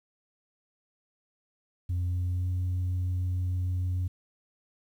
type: tone with pitch glide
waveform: sine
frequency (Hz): 89 to 90.66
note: F2 to F#2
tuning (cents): +33 to -35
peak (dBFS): -24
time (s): 1.89-4.08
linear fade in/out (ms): 10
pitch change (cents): +32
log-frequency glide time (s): 2-2.51
effects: tanh soft clip ceiling -25 dBFS + 10-bit